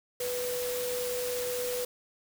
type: tone in noise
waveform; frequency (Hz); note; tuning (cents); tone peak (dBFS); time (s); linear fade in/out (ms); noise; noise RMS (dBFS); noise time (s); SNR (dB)
sine; 493.9; B4; 0; -31; 0.2-1.85; 5; white; -37; 0.2-1.85; +3
effects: none